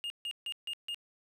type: tone bursts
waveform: triangle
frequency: 2836 Hz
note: F7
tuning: 26 cents sharp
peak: -33 dBFS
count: 5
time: 0.04-0.945 s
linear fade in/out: 0 ms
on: 61 ms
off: 150 ms
effects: none